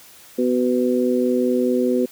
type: harmonic tone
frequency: 124.7 Hz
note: B2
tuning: 17 cents sharp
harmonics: 2 / 3 / 4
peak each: -19 / -21 / -22 dBFS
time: 0.38-2.06 s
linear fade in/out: 10 ms
effects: white hiss -46 dBFS RMS until 2.11 s + high-pass 60 Hz 12 dB/octave